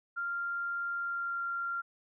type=tone with pitch glide; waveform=sine; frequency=1392 to 1384 Hz; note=F6 to F6; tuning=-6 to -16 cents; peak=-32 dBFS; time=0.16-1.82 s; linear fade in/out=20 ms; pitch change=-10 cents; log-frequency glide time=0.93-1.42 s; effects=none